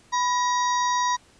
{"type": "harmonic tone with a mistuned harmonic", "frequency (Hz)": 949, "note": "A#5", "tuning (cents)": 31, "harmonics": [1, 2, 4, 5, 6, 7], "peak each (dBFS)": [-21, -31, -34, -39, -34, -41], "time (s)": [0.12, 1.17], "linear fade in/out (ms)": 20, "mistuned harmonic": 1, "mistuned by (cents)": 73, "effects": ["pink hiss -56 dBFS RMS until 1.39 s", "resampled to 22050 Hz"]}